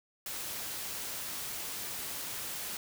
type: noise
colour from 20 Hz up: white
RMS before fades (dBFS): -39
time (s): 0.26-2.77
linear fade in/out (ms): 2
effects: none